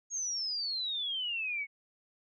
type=exponential sweep; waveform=sine; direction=down; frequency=6645 to 2190 Hz; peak=-32 dBFS; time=0.1-1.67 s; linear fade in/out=50 ms; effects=none